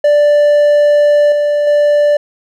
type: tone with level steps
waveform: triangle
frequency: 587.3 Hz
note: D5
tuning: in tune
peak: -4 / -8 / -5 dBFS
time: 0.04-2.17 s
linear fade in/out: 5 ms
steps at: 1.32 / 1.67 s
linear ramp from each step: 2 ms
effects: none